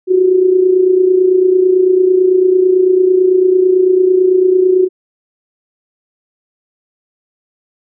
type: tone with amplitude modulation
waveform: sine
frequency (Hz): 370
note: F#4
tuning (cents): 0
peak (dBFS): -4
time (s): 0.07-4.89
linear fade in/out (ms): 50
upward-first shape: sine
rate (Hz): 29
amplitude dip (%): 60
effects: none